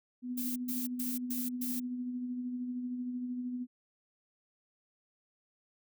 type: tone with tremolo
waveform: sine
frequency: 248.1 Hz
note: B3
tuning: 8 cents sharp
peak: -33 dBFS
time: 0.22-3.67 s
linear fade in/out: 50 ms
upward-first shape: sine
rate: 13 Hz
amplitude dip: 35%
type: noise bursts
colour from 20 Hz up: violet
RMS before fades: -38 dBFS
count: 5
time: 0.37-1.8 s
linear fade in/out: 10 ms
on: 190 ms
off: 120 ms
effects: none